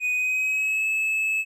triangle tone with pitch glide, 2489 to 2599 Hz, D#7 to E7, 0 to -25 cents, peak -20 dBFS, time 0-1.45 s, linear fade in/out 50 ms, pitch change +75 cents, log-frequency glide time 0.13-0.88 s, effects none

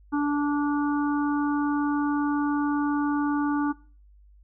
harmonic tone, 290.9 Hz, D4, 16 cents flat, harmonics 1 / 3 / 4 / 5, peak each -22 / -32 / -34 / -36 dBFS, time 0.12-3.73 s, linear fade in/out 20 ms, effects noise-tail reverb RT60 0.4 s tail -21 dB re dry + added 50 Hz sine -51 dBFS peak until 4.43 s

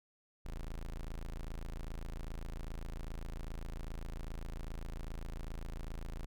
35% pulse tone, 27.5 Hz, A0, in tune, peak -38 dBFS, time 0.45-6.26 s, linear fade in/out 10 ms, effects none

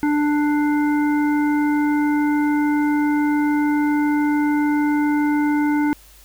harmonic tone with a mistuned harmonic, 295.5 Hz, D4, 11 cents sharp, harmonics 1 / 3 / 5 / 7, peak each -16 / -26 / -30 / -33 dBFS, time 0.03-5.93 s, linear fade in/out 0 ms, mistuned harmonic 7, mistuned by +16 cents, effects added 50 Hz sine -48 dBFS peak until 6.24 s + white hiss -49 dBFS RMS until 6.24 s

